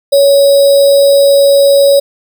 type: tone with sample-and-hold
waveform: sine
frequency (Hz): 559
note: C#5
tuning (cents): +14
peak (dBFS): -3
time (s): 0.12-2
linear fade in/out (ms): 10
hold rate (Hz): 4410
effects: none